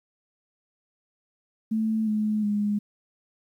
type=tone with pitch steps; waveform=sine; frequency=220 / 213.4 / 206.9 Hz; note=A3 / G#3 / G#3; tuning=0 / +47 / -6 cents; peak=-22 dBFS; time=1.71-2.79 s; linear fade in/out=10 ms; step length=360 ms; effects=10-bit

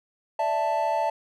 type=chord; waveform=triangle; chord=D suspended second; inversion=none; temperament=just; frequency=587.3 / 660.7 / 881 Hz; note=D5 / E5 / A5; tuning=0 / +4 / +2 cents; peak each=-28 / -25 / -23 dBFS; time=0.39-1.1 s; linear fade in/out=5 ms; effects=none

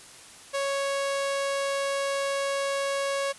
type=tone; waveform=sawtooth; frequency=554 Hz; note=C#5; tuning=1 cent flat; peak=-22 dBFS; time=0.53-3.33 s; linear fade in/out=20 ms; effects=white hiss -48 dBFS RMS until 3.38 s + resampled to 24000 Hz

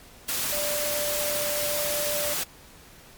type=tone in noise; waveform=sine; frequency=589 Hz; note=D5; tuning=5 cents sharp; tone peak=-29 dBFS; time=0.52-2.34 s; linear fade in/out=10 ms; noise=white; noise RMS=-28 dBFS; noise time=0.28-2.44 s; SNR=-4 dB; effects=pink hiss -50 dBFS RMS until 3.17 s + MP3 96 kbps

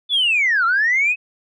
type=linear two-way sweep; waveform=sine; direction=down then up; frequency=3521 to 1318.5 to 2583 Hz; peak=-13 dBFS; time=0.09-1.16 s; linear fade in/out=50 ms; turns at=0.65 s; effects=tanh soft clip ceiling -10 dBFS

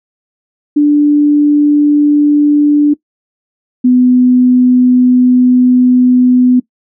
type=tone pair in turn; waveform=sine; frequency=293.7 / 250.4 Hz; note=D4 / B3; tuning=0 / +24 cents; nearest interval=minor third; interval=276 cents; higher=first; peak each=-4 dBFS; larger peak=neither; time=0.76-2.94 / 3.84-6.6 s; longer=second; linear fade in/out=10 ms; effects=noise-tail reverb RT60 0.1 s tail -20 dB re dry

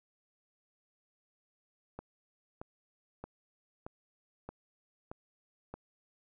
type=click train; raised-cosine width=1 ms; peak=-28 dBFS; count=7; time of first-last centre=1.99-5.74 s; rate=1.6 Hz; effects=none

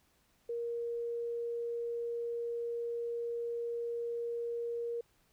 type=tone; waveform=sine; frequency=470 Hz; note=A#4; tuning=14 cents sharp; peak=-34 dBFS; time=0.49-5.01 s; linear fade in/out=5 ms; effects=pink hiss -71 dBFS RMS until 5.32 s

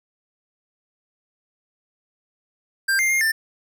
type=tone with pitch steps; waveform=square; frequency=1585 / 2105 / 2123 / 1784 Hz; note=G6 / C7 / C7 / A6; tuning=+19 / +10 / +25 / +23 cents; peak=-18 dBFS; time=2.88-3.32 s; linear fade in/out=10 ms; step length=110 ms; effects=none

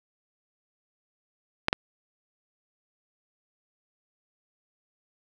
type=clicks; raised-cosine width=0.3 ms; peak=-5 dBFS; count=2; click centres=1.684 / 1.729 s; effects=none

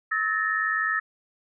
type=tone cluster; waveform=sine; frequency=1294 / 1741 / 1841 Hz; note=E6 / A6 / A#6; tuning=-32 / -19 / -22 cents; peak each=-27 dBFS; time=0.11-1 s; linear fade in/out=10 ms; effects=none

